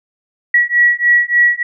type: beating tone pair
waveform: sine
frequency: 1925 / 1928.4 Hz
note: B6 / B6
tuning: -45 / -42 cents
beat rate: 3.4 Hz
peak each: -12 dBFS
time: 0.54-1.63 s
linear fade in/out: 5 ms
effects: none